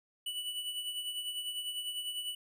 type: tone with tremolo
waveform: square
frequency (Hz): 2961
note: F#7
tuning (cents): +1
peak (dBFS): -34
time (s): 0.26-2.35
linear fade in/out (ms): 5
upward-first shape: triangle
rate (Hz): 10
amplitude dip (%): 60
effects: none